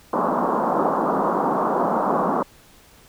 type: band-pass noise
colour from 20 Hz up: white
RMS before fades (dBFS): -21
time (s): 0.13-2.43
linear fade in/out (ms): 5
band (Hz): 170 to 1200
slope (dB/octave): 48
effects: pink hiss -51 dBFS RMS until 3.08 s